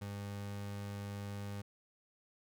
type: tone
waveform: 30% pulse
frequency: 101.1 Hz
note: G#2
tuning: 46 cents flat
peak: -38 dBFS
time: 0.01-1.62 s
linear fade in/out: 10 ms
effects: none